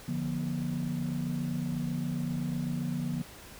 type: chord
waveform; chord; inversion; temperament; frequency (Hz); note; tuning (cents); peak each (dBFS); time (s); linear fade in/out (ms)
sine; B diminished; first; equal with one note detuned; 146.83 / 174.61 / 241; D3 / F3 / B3; 0 / 0 / -42; -33; 0.08-3.22; 5
effects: tanh soft clip ceiling -24 dBFS + pink hiss -49 dBFS RMS until 3.59 s